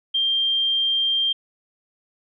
sine tone, 3180 Hz, G7, 24 cents sharp, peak -18 dBFS, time 0.14-1.33 s, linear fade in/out 10 ms, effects none

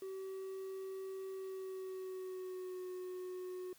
triangle tone with pitch glide, 382.5 to 366.1 Hz, G4 to F#4, -42 to -18 cents, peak -40 dBFS, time 0.02-3.73 s, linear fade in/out 2 ms, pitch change -76 cents, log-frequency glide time 1.32-2.88 s, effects white hiss -65 dBFS RMS until 3.78 s

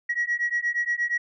sine beating tone pair, 1908 / 1916.5 Hz, A#6 / A#6, +40 / +47 cents, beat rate 8.5 Hz, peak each -25 dBFS, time 0.09-1.18 s, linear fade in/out 10 ms, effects tanh soft clip ceiling -18 dBFS

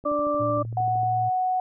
click train, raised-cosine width 2 ms, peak -29 dBFS, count 14, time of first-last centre 0.04-1.032 s, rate 13.1 Hz
harmonic tone, 293.7 Hz, D4, in tune, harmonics 1 / 2 / 4, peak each -29 / -24 / -26 dBFS, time 0.05-0.63 s, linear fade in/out 10 ms
sine tone with vibrato, 114.2 Hz, A#2, 35 cents flat, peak -29 dBFS, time 0.39-1.3 s, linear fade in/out 20 ms, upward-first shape triangle, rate 2.9 Hz, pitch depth 8 cents each way
sine tone, 740 Hz, F#5, in tune, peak -21 dBFS, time 0.77-1.6 s, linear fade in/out 2 ms
effects none

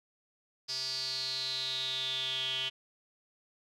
square tone with band-pass filter sweep, 130.81 Hz, C3, in tune, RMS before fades -35 dBFS, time 0.68-2.7 s, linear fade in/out 20 ms, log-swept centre 4900 to 3100 Hz, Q 9.9, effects none

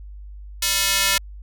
square tone with high-pass filter sweep, 196 Hz, G3, in tune, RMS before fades -20 dBFS, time 0.62-1.18 s, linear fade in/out 5 ms, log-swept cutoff 3500 to 2000 Hz, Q 0.73, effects added 50 Hz sine -35 dBFS peak until 1.42 s

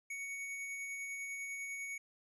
square tone with tremolo, 2230 Hz, C#7, 10 cents sharp, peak -40 dBFS, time 0.1-1.98 s, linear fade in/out 5 ms, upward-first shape sine, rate 10 Hz, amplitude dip 25%, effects resampled to 24000 Hz

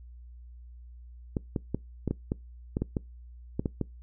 clicks, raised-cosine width 3 ms, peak -15 dBFS, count 12, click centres 1.368 / 1.562 / 1.746 / 2.077 / 2.11 / 2.319 / 2.769 / 2.82 / 2.968 / 3.595 / 3.658 / 3.813 s, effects noise-tail reverb RT60 0.2 s tail -24 dB re dry + added 60 Hz sine -45 dBFS peak until 4.02 s

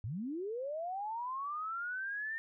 sine linear sweep, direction up, 92.5 to 1821 Hz, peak -36 dBFS, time 0.04-2.38 s, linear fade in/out 0 ms, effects none

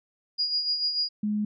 sine tone with tremolo, 4872 Hz, D#8, 37 cents flat, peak -22 dBFS, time 0.38-1.09 s, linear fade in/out 20 ms, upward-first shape sine, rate 6.8 Hz, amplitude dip 55%
sine tone, 210 Hz, G#3, 19 cents sharp, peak -24 dBFS, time 1.23-1.45 s, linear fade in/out 5 ms
effects none

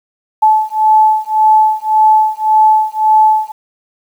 sine beating tone pair, 865 / 866.8 Hz, A5 / A5, -30 / -26 cents, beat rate 1.8 Hz, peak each -10 dBFS, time 0.42-3.52 s, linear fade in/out 10 ms, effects 7-bit

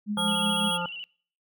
sine tone with tremolo, 208.3 Hz, G#3, 5 cents sharp, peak -25 dBFS, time 0.06-0.72 s, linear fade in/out 50 ms, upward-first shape sine, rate 5.4 Hz, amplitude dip 60%
harmonic tone, 174.61 Hz, F3, in tune, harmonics 1 / 3 / 5 / 7 / 8, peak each -34 / -36 / -32 / -37 / -35 dBFS, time 0.17-0.86 s, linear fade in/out 2 ms
square tone, 3300 Hz, G#7, 12 cents flat, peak -27 dBFS, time 0.17-0.78 s, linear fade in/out 20 ms
sine tone with vibrato, 2852 Hz, F7, 36 cents sharp, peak -35 dBFS, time 0.28-1.04 s, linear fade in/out 0 ms, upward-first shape square, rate 14 Hz, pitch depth 61 cents each way
effects noise-tail reverb RT60 0.5 s tail -25 dB re dry

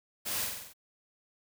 white noise with echo, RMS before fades -35 dBFS, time 0.25-0.46 s, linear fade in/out 20 ms, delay 46 ms, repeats 6, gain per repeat -3 dB, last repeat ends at 0.736 s, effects none

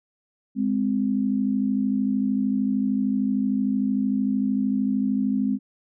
sine tone pair together, 206.8 / 260 Hz, G#3 / C4, -7 / -11 cents, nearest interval major third, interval 396 cents, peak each -23 dBFS, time 0.55-5.59 s, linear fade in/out 50 ms, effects none

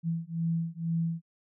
sine beating tone pair, 164.81 / 166.91 Hz, E3 / E3, 0 / +22 cents, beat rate 2.1 Hz, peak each -31 dBFS, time 0.03-1.22 s, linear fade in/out 50 ms, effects none

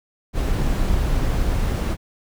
brown noise, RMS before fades -20 dBFS, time 0.33-1.97 s, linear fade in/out 50 ms, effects none

